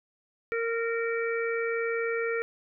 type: harmonic tone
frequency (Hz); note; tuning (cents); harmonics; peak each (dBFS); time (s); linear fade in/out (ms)
461; A#4; -19; 1 / 3 / 4 / 5; -28 / -35 / -36 / -36; 0.52-2.42; 0
effects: none